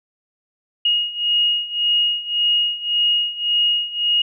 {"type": "beating tone pair", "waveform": "sine", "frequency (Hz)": [2871, 2872.8], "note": ["F7", "F7"], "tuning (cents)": [47, 48], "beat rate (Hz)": 1.8, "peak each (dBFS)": [-21, -18], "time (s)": [0.85, 4.22], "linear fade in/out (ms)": 5, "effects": []}